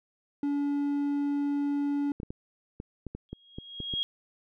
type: tone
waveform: triangle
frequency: 285.9 Hz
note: D4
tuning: 46 cents flat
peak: -24 dBFS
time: 0.43-2.12 s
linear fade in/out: 2 ms
type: clicks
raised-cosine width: 3 ms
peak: -24 dBFS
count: 10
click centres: 2.201 / 2.232 / 2.305 / 2.801 / 3.067 / 3.15 / 3.33 / 3.585 / 3.803 / 3.938 s
type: tone with exponential growth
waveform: sine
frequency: 3278 Hz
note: G#7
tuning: 23 cents flat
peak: -25 dBFS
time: 3.29-4.03 s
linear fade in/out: 0 ms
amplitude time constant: 160 ms
effects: none